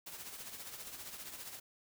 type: noise with tremolo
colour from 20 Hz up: white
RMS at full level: -45 dBFS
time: 0.06-1.6 s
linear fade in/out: 10 ms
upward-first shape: triangle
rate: 15 Hz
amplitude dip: 60%
effects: none